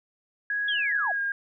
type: tone with pitch glide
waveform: sine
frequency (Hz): 1661.2 to 1618.6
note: G#6 to G#6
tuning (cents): 0 to -45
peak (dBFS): -25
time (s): 0.5-1.32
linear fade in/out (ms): 2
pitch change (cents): -45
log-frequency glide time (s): 1.12-1.2
type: linear sweep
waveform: sine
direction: down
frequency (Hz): 3400 to 643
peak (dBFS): -27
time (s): 0.68-1.12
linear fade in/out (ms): 5
effects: none